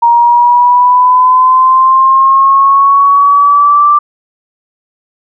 sine linear sweep, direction up, 937 to 1178 Hz, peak -3 dBFS, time 0.02-3.99 s, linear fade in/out 10 ms, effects none

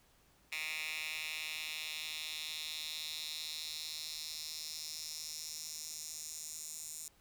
10% pulse tone with high-pass filter sweep, 155.56 Hz, D#3, in tune, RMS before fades -43 dBFS, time 0.52-7.08 s, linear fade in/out 2 ms, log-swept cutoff 2400 to 7400 Hz, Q 2.8, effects pink hiss -68 dBFS RMS until 7.2 s

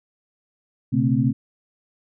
sine tone cluster, 123 / 137.3 / 223.2 / 262.7 Hz, B2 / C#3 / A3 / C4, -7 / -16 / +25 / +7 cents, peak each -22 dBFS, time 0.92-1.33 s, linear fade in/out 20 ms, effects none

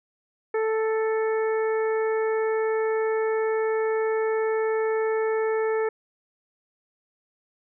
harmonic tone, 440.5 Hz, A4, 2 cents sharp, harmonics 1 / 2 / 3 / 4 / 5, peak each -22 / -33 / -36 / -36 / -40 dBFS, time 0.54-5.89 s, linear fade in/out 5 ms, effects none

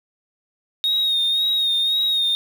sine tone with vibrato, 3729 Hz, A#7, in tune, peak -15 dBFS, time 0.84-2.35 s, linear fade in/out 0 ms, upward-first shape sine, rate 1.9 Hz, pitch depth 42 cents each way, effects tanh soft clip ceiling -15 dBFS + 7-bit

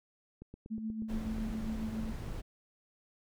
click train, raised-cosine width 3 ms, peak -34 dBFS, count 10, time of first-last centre 0.42-1.503 s, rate 8.31 Hz
sine tone with tremolo, 220 Hz, A3, in tune, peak -33 dBFS, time 0.7-2.12 s, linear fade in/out 20 ms, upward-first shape sine, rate 7.2 Hz, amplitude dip 50%
brown noise, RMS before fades -40 dBFS, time 1.08-2.42 s, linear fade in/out 20 ms
effects none

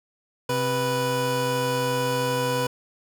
25% pulse tone pair together, 130.81 / 493.9 Hz, C3 / B4, 0 / 0 cents, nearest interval octave + major seventh, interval 2300 cents, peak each -24 / -20 dBFS, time 0.49-2.67 s, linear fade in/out 5 ms, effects none

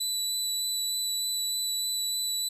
25% pulse tone with vibrato, 3967 Hz, B7, 7 cents sharp, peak -23 dBFS, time 0-2.49 s, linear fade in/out 10 ms, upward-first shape sine, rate 3.3 Hz, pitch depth 9 cents each way, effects none

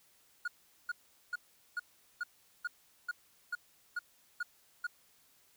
triangle tone bursts, 1440 Hz, F#6, 47 cents flat, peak -31 dBFS, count 11, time 0.45-4.869 s, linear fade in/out 5 ms, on 29 ms, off 410 ms, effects white hiss -67 dBFS RMS until 5.56 s

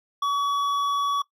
sine tone with hard clipping, 1133 Hz, C#6, 37 cents sharp, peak -23 dBFS, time 0.22-1.22 s, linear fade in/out 5 ms, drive 7 dB, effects noise-tail reverb RT60 0.1 s tail -20 dB re dry

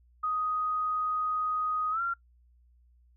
sine tone with pitch glide, 1249 to 1377.9 Hz, D#6 to F6, +6 to -24 cents, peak -27 dBFS, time 0.23-2.14 s, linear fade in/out 10 ms, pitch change +170 cents, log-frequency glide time 1.91-2.01 s, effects noise-tail reverb RT60 0.1 s tail -22 dB re dry + added 60 Hz sine -59 dBFS peak until 3.16 s

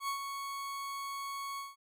40% pulse tone with ADSR envelope, 1108.7 Hz, C#6, in tune, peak -31 dBFS, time 0-1.76 s, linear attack 81 ms, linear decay 100 ms, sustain -6 dB, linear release 180 ms, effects none

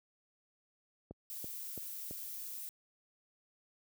click train, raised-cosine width 2 ms, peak -32 dBFS, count 4, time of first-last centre 1.11-2.11 s, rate 3 Hz
violet noise, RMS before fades -44 dBFS, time 1.3-2.69 s, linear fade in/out 0 ms
effects high-pass 60 Hz 12 dB/octave

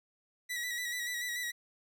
sawtooth tone with vibrato, 1944 Hz, B6, 28 cents flat, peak -31 dBFS, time 0.49-1.52 s, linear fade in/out 20 ms, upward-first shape square, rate 6.9 Hz, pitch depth 32 cents each way, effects none

